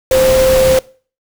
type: tone in noise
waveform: sine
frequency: 522 Hz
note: C5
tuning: 4 cents flat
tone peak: -8 dBFS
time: 0.11-0.79 s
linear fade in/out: 2 ms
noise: pink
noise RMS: -18 dBFS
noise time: 0.11-0.79 s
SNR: +7 dB
effects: noise-tail reverb RT60 0.4 s tail -22 dB re dry